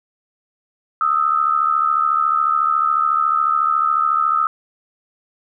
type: tone pair together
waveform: sine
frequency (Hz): 1244.5 / 1318.5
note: D#6 / E6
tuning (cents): 0 / 0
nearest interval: minor second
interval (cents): 100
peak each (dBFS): -17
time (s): 1.01-4.47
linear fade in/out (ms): 2
effects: none